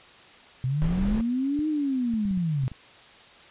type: linear two-way sweep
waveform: sine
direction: up then down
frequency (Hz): 123.47 to 312.5 to 123.47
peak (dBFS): -23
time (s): 0.64-2.68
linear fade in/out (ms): 0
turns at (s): 1.68
type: noise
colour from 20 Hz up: brown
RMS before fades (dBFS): -28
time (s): 0.82-1.21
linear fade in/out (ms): 0
type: clicks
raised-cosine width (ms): 5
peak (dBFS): -27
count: 7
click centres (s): 1.591 / 2.138 / 2.254 / 2.31 / 2.375 / 2.637 / 2.717
effects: white hiss -50 dBFS RMS until 3.5 s + resampled to 8000 Hz